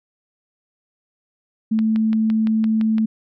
sine tone, 220 Hz, A3, in tune, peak -15 dBFS, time 1.71-3.06 s, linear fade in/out 10 ms
click train, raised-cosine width 0.3 ms, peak -18 dBFS, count 8, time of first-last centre 1.79-2.983 s, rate 5.87 Hz
effects none

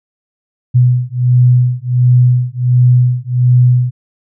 sine beating tone pair, 123.6 / 125 Hz, B2 / B2, +2 / +21 cents, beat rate 1.4 Hz, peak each -10 dBFS, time 0.74-3.91 s, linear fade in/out 20 ms, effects none

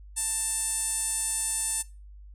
sawtooth tone with band-pass filter, 890 Hz, A5, 20 cents sharp, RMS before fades -29 dBFS, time 0.16-1.83 s, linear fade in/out 20 ms, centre 8800 Hz, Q 7.6, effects noise-tail reverb RT60 0.3 s tail -22 dB re dry + added 50 Hz sine -44 dBFS peak until 2.34 s

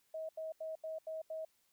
sine tone bursts, 637 Hz, D#5, 41 cents sharp, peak -39 dBFS, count 6, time 0.14-1.45 s, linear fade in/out 5 ms, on 150 ms, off 82 ms, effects white hiss -75 dBFS RMS until 1.72 s

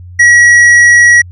sine tone with tanh clipping, 1917 Hz, A#6, 48 cents sharp, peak -3 dBFS, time 0.19-1.22 s, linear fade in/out 10 ms, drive 9 dB, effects added 89 Hz sine -27 dBFS peak until 1.31 s + resampled to 24000 Hz

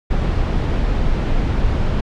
brown noise, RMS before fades -17 dBFS, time 0.1-2.01 s, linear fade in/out 10 ms, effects low-pass 4000 Hz 12 dB/octave

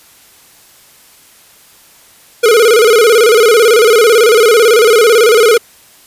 square tone with vibrato, 451.1 Hz, A4, 43 cents sharp, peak -5 dBFS, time 2.43-5.58 s, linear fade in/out 10 ms, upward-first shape square, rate 18 Hz, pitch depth 99 cents each way, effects white hiss -43 dBFS RMS until 6.06 s + resampled to 32000 Hz

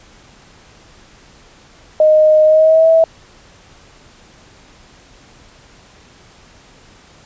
sine tone with pitch glide, 619 to 651.3 Hz, D#5 to E5, -9 to -21 cents, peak -6 dBFS, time 2-3.04 s, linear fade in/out 2 ms, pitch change +88 cents, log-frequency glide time 2.45-2.89 s, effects pink hiss -45 dBFS RMS until 7.25 s + resampled to 16000 Hz

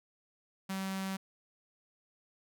sawtooth tone with notch filter, 191.9 Hz, G3, 37 cents flat, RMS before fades -37 dBFS, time 0.69-1.17 s, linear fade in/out 10 ms, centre 430 Hz, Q 0.98, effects none

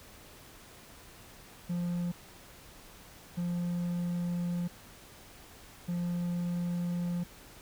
triangle tone bursts at uneven times, 174.61 Hz, F3, in tune, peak -28 dBFS, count 3, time 1.69-2.12 / 3.37-4.68 / 5.88-7.24 s, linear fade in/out 10 ms, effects pink hiss -53 dBFS RMS until 7.61 s

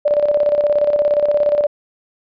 sine tone with tremolo, 587.3 Hz, D5, in tune, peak -10 dBFS, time 0.05-1.67 s, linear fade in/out 10 ms, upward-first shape square, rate 17 Hz, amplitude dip 55%, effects resampled to 11025 Hz

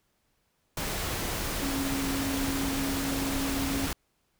sine tone in noise, 273 Hz, C#4, 26 cents flat, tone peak -30 dBFS, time 1.62-3.87 s, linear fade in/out 2 ms, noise pink, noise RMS -32 dBFS, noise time 0.77-3.93 s, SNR -1 dB, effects pink hiss -73 dBFS RMS until 4.39 s

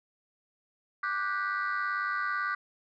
sine chord, G major seventh, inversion second, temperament just, 1176 / 1470 / 1568 / 1960 Hz, D6 / F#6 / G6 / B6, +2 / -12 / 0 / -14 cents, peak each -31 / -32 / -34 / -37 dBFS, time 1.03-2.55 s, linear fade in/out 5 ms, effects tanh soft clip ceiling -23 dBFS

